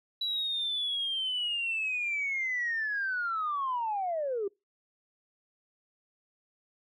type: linear sweep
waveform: sine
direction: down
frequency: 3939 to 380 Hz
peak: -28 dBFS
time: 0.21-4.48 s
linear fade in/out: 5 ms
effects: noise-tail reverb RT60 0.2 s tail -23 dB re dry + tanh soft clip ceiling -24 dBFS

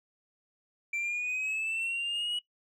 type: linear sweep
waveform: sine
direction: up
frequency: 2340 to 2928 Hz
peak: -27 dBFS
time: 0.93-2.39 s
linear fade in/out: 5 ms
effects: noise-tail reverb RT60 0.1 s tail -19 dB re dry + tanh soft clip ceiling -29 dBFS

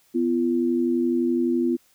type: tone pair together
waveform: sine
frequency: 250 / 341.8 Hz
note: B3 / F4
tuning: +21 / -37 cents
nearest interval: perfect fourth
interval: 542 cents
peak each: -22 dBFS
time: 0.14-1.77 s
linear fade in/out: 20 ms
effects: white hiss -61 dBFS RMS until 1.94 s

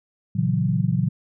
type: chord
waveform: sine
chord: F# dominant seventh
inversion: first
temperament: equal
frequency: 116.54 / 138.59 / 164.81 / 185 Hz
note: A#2 / C#3 / E3 / F#3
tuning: 0 / 0 / 0 / 0 cents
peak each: -24 dBFS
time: 0.35-1.09 s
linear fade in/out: 10 ms
effects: none

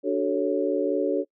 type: chord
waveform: sine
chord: D major seventh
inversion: none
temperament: equal with one note detuned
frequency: 293.7 / 376 / 440 / 554.4 Hz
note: D4 / F#4 / A4 / C#5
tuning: 0 / +28 / 0 / 0 cents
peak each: -27 dBFS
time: 0.03-1.25 s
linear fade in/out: 50 ms
effects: noise-tail reverb RT60 0.1 s tail -25 dB re dry

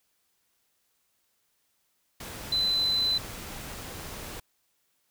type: tone in noise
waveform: sine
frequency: 4026 Hz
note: B7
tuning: 33 cents sharp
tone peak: -23 dBFS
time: 2.52-3.18 s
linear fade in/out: 5 ms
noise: pink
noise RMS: -40 dBFS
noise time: 2.2-4.4 s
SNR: +14 dB
effects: white hiss -73 dBFS RMS until 5.1 s

